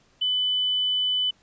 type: tone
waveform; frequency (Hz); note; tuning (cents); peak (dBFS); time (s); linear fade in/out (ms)
sine; 3000; F#7; +23; -21; 0.21-1.31; 10
effects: pink hiss -61 dBFS RMS until 1.42 s + resampled to 16000 Hz